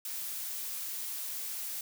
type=noise; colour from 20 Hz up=blue; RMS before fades=-38 dBFS; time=0.05-1.81 s; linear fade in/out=2 ms; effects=none